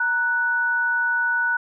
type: tone pair together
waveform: sine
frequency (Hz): 932.3 / 1479.9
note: A#5 / F#6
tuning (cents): 0 / 0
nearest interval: minor sixth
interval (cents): 800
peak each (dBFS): -28 / -19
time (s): 0-1.57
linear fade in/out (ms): 5
effects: none

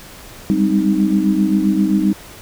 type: chord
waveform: sine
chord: Ab major seventh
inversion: third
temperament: equal with one note detuned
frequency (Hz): 196 / 203.6 / 261.6 / 311.1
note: G3 / Ab3 / C4 / Eb4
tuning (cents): 0 / -34 / 0 / 0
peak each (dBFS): -16 / -19 / -22 / -17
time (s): 0.5-2.13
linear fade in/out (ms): 0
effects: pink hiss -38 dBFS RMS until 2.41 s

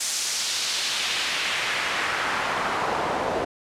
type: noise with band-pass filter sweep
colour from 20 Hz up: pink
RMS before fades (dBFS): -26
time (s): 0-3.45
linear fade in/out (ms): 10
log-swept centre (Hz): 7300 to 620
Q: 1.2
effects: low-pass 11000 Hz 12 dB/octave

